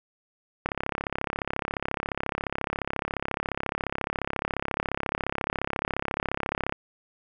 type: click train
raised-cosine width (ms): 0.5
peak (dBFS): -12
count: 209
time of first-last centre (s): 0.66-6.724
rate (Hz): 34.3
effects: none